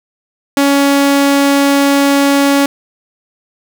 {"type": "tone", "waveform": "sawtooth", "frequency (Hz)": 280.2, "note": "C#4", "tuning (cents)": 19, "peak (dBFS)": -4, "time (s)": [0.57, 2.66], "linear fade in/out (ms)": 2, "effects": []}